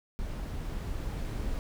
brown noise with level ramp, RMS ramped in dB -36 to -33 dBFS, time 0.19-1.59 s, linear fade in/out 0 ms, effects none

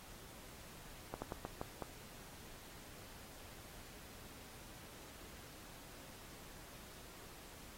slowing click train, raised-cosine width 1 ms, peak -27 dBFS, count 6, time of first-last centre 1.14-1.823 s, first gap 80 ms, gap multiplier 1.27, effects pink hiss -56 dBFS RMS until 7.77 s + AAC 48 kbps

